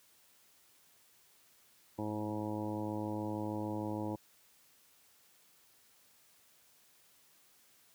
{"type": "harmonic tone with a mistuned harmonic", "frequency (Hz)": 106.5, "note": "G#2", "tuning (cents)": 44, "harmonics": [1, 2, 3, 4, 5, 6, 7, 8, 9], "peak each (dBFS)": [-42, -42, -39, -48, -44, -51, -51, -47, -48], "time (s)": [1.98, 4.16], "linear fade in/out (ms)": 10, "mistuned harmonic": 1, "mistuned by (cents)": -34, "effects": ["white hiss -66 dBFS RMS until 7.94 s", "high-pass 60 Hz 12 dB/octave"]}